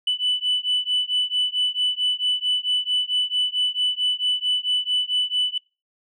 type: beating tone pair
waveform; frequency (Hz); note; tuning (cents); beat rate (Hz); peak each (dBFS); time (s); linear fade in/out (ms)
sine; 2983 / 2987.5; F#7 / F#7; +13 / +16; 4.5; -22; 0.07-5.58; 5
effects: noise-tail reverb RT60 0.3 s tail -26 dB re dry + tanh soft clip ceiling -15 dBFS